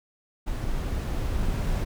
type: noise with level ramp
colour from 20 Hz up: brown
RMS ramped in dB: -29 to -25 dBFS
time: 0.46-1.85 s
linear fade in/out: 20 ms
effects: none